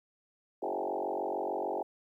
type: tone with frequency modulation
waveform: sine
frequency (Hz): 596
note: D5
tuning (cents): +25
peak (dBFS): -31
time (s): 0.62-1.83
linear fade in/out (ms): 10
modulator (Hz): 46.7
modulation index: 5.7
effects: 12-bit